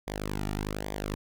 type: tone with flanger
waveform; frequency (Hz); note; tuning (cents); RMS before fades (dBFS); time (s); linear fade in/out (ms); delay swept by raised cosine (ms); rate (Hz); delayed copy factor
sawtooth; 51; G#1; -31; -34; 0.07-1.15; 5; 0.72 to 1.92; 1.2; -0.8
effects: none